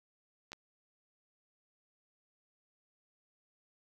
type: clicks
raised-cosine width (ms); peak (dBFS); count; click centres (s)
0.2; -29 / -28; 2; 0.519 / 0.531
effects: none